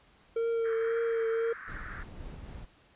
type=tone with vibrato; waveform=triangle; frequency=456.6 Hz; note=A#4; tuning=36 cents flat; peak=-25 dBFS; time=0.36-1.53 s; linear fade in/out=5 ms; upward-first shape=triangle; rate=1.9 Hz; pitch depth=24 cents each way
type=band-pass noise; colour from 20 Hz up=pink; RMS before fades=-44 dBFS; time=0.64-2.04 s; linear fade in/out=20 ms; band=1300 to 1800 Hz; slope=48 dB/octave
type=noise with tremolo; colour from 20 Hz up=brown; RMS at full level=-42 dBFS; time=1.67-2.66 s; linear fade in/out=20 ms; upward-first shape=sine; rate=3.8 Hz; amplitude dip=25%
effects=pink hiss -62 dBFS RMS until 2.95 s + resampled to 8000 Hz